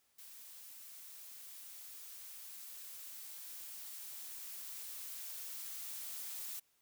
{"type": "noise with level ramp", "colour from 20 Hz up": "blue", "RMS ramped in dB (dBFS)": [-54, -44], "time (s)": [0.18, 6.6], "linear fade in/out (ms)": 10, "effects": ["white hiss -75 dBFS RMS until 6.81 s"]}